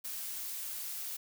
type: noise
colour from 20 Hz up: blue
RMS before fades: -40 dBFS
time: 0.04-1.17 s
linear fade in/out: 10 ms
effects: none